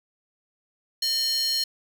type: tone with high-pass filter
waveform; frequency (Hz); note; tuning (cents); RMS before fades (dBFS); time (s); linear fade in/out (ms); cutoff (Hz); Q
square; 606; D#5; -46; -25; 1.02-1.64; 5; 4200; 4.9
effects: none